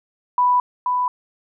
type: tone pair in turn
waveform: sine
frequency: 989 / 993 Hz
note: B5 / B5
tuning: +2 / +9 cents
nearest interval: unison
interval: 7 cents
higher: second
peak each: -13 / -17 dBFS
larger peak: first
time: 0.38-0.6 / 0.86-1.08 s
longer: neither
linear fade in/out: 2 ms
effects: none